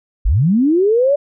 sine linear sweep, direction up, 34.65 to 587.3 Hz, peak -10 dBFS, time 0.25-1.16 s, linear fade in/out 10 ms, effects none

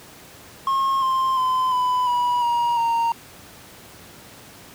triangle tone with pitch steps, 1079 / 1051.9 / 1025.5 / 999.8 / 974.7 / 950.2 / 926.4 Hz, C#6 / C6 / C6 / B5 / B5 / A#5 / A#5, -47 / +9 / -35 / +21 / -23 / +33 / -11 cents, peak -16 dBFS, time 0.67-3.12 s, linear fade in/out 2 ms, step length 350 ms, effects pink hiss -44 dBFS RMS until 4.74 s + high-pass 80 Hz 12 dB/octave

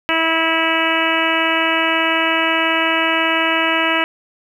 harmonic tone, 325.6 Hz, E4, 21 cents flat, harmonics 1 / 2 / 3 / 4 / 5 / 6 / 7 / 8 / 9, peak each -23 / -23 / -23 / -23 / -23 / -23 / -23 / -23 / -23 dBFS, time 0.09-4.04 s, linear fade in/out 0 ms, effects 8-bit

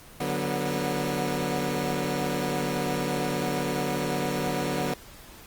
15% pulse chord, B minor, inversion first, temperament equal with one note detuned, 146.83 / 185 / 243.7 Hz, D3 / F#3 / B3, 0 / 0 / -23 cents, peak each -24 / -25 / -24 dBFS, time 0.2-4.94 s, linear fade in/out 5 ms, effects pink hiss -48 dBFS RMS until 5.46 s + Opus 24 kbps

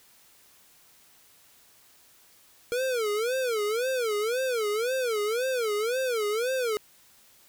square tone with vibrato, 466.2 Hz, A#4, in tune, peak -26 dBFS, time 2.72-6.77 s, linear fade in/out 0 ms, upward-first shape sine, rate 1.9 Hz, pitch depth 210 cents each way, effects white hiss -58 dBFS RMS until 7.48 s

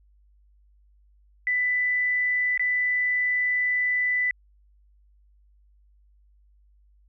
sine tone with dropouts, 1990 Hz, B6, 13 cents sharp, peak -21 dBFS, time 1.47-4.31 s, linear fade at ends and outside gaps 1 ms, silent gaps 2.576-2.595 s, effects added 50 Hz sine -56 dBFS peak until 7.08 s

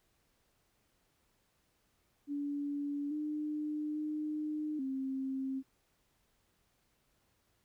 sine tone with pitch steps, 287 / 301.5 / 304.1 / 266.4 Hz, D4 / D4 / D#4 / C4, -40 / +46 / -40 / +31 cents, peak -34 dBFS, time 2.27-5.63 s, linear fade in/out 50 ms, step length 840 ms, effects pink hiss -75 dBFS RMS until 7.64 s

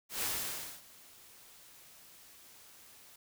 white noise with ADSR envelope, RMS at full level -34 dBFS, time 0.09-3.16 s, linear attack 130 ms, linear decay 590 ms, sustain -23 dB, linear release 4 ms, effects none

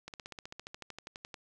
slowing click train, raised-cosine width 0.2 ms, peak -26 dBFS, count 18, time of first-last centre 0.08-1.342 s, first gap 58 ms, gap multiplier 1.03, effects none

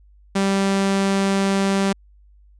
sawtooth tone, 195.7 Hz, G3, 3 cents flat, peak -13 dBFS, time 0.35-1.93 s, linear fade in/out 10 ms, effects added 50 Hz sine -48 dBFS peak until 2.59 s + resampled to 22050 Hz

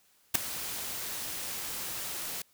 white noise with ADSR envelope, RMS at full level -20 dBFS, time 0.34-2.42 s, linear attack 14 ms, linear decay 4 ms, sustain -17 dB, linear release 4 ms, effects white hiss -66 dBFS RMS until 2.53 s

